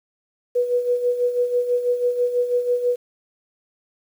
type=tone with tremolo; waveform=sine; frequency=489.5 Hz; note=B4; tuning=15 cents flat; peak=-15 dBFS; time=0.55-2.96 s; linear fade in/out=10 ms; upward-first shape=sine; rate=6.1 Hz; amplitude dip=65%; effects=8-bit